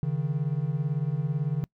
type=beating tone pair; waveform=triangle; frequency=138.59 / 156.59 Hz; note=C#3 / D#3; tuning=0 / +11 cents; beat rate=18 Hz; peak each=-26 dBFS; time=0.03-1.64 s; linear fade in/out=0 ms; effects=noise-tail reverb RT60 0.1 s tail -24 dB re dry